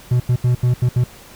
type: tone bursts at uneven times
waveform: triangle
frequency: 123.47 Hz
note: B2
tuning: in tune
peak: -10 dBFS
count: 6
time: 0.11-0.2 / 0.29-0.36 / 0.44-0.55 / 0.63-0.74 / 0.82-0.89 / 0.96-1.04 s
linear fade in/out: 5 ms
effects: pink hiss -42 dBFS RMS until 1.35 s